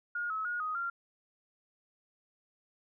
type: tone with pitch steps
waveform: sine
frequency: 1428 / 1290 / 1440 / 1251 / 1384 Hz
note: F6 / E6 / F#6 / D#6 / F6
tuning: +38 / -38 / -47 / +9 / -16 cents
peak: -32 dBFS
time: 0.15-0.9 s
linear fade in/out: 5 ms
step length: 150 ms
effects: none